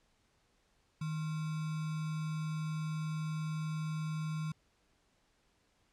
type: tone with sample-and-hold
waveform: sine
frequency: 156.7 Hz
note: D#3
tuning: 13 cents sharp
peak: -34 dBFS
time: 1.01-4.52 s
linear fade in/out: 5 ms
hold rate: 1225 Hz
effects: pink hiss -73 dBFS RMS until 5.92 s + low-pass 8000 Hz 12 dB/octave